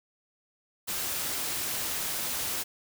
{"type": "noise", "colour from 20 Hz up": "white", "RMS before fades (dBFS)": -32, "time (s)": [0.87, 2.64], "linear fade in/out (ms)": 20, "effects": []}